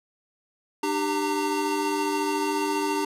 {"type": "tone cluster", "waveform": "square", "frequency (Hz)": [300.2, 393.1, 915], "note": ["D4", "G4", "A#5"], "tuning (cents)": [38, 5, -32], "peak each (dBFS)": -29, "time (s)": [0.83, 3.05], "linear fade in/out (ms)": 5, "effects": ["low-pass 12000 Hz 12 dB/octave"]}